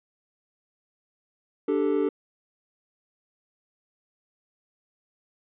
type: chord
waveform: triangle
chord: D suspended fourth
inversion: none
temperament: just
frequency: 293.7 / 391.6 / 440.5 Hz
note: D4 / G4 / A4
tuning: 0 / -2 / +2 cents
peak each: -24 dBFS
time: 1.68-2.09 s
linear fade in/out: 5 ms
effects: resampled to 8000 Hz